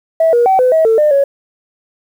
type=tone with pitch steps; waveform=sine; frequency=651 / 477.2 / 764 / 506 / 641 / 447.6 / 602 / 557 Hz; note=E5 / A#4 / G5 / B4 / E5 / A4 / D5 / C#5; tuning=-22 / +41 / -45 / +42 / -49 / +30 / +43 / +8 cents; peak=-6 dBFS; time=0.2-1.24 s; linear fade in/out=5 ms; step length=130 ms; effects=tanh soft clip ceiling -3 dBFS + 7-bit